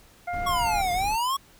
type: harmonic tone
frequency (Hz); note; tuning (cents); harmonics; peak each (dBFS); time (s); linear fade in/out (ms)
705; F5; +16; 1 / 2 / 3; -28 / -37 / -37; 0.27-0.82; 10
type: noise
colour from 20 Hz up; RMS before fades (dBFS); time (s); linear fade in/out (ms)
brown; -35; 0.33-1.16; 5
type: exponential two-way sweep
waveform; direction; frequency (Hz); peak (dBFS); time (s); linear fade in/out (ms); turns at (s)
square; down then up; 1125 to 698.5 to 1125; -24; 0.46-1.37; 10; 0.92
effects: pink hiss -55 dBFS RMS until 1.59 s